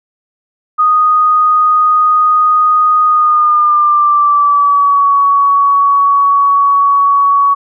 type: tone with pitch glide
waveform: sine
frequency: 1240 to 1124 Hz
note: D#6 to C#6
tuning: -6 to +24 cents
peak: -6 dBFS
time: 0.78-7.55 s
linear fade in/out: 20 ms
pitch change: -170 cents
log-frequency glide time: 3.06-5.07 s
effects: none